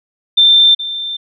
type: tone with echo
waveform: sine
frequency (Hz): 3573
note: A7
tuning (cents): +26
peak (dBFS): -5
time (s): 0.37-0.75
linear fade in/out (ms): 10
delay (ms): 420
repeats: 1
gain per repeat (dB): -14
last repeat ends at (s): 1.17
effects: none